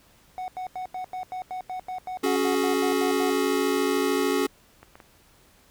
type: tone bursts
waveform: triangle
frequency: 740 Hz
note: F#5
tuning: in tune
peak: -28 dBFS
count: 16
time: 0.38-3.3 s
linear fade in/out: 0 ms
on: 100 ms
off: 88 ms
type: chord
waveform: square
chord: C# suspended fourth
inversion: none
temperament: equal with one note detuned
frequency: 277.2 / 370 / 423.5 Hz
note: C#4 / F#4 / G#4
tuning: 0 / 0 / +34 cents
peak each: -27 dBFS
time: 2.23-4.47 s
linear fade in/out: 10 ms
type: clicks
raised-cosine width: 0.5 ms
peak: -30 dBFS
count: 10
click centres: 2.471 / 2.527 / 2.651 / 3.326 / 4.196 / 4.307 / 4.456 / 4.83 / 4.955 / 5.002 s
effects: pink hiss -58 dBFS RMS until 5.7 s